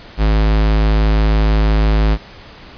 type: tone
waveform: square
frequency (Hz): 53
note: G#1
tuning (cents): +36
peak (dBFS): -11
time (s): 0.17-2.18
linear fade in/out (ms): 50
effects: pink hiss -38 dBFS RMS until 2.77 s + resampled to 11025 Hz